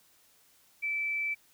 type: tone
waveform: sine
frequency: 2320 Hz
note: D7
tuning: 22 cents flat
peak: -29 dBFS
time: 0.82-1.35 s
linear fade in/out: 20 ms
effects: white hiss -64 dBFS RMS until 1.53 s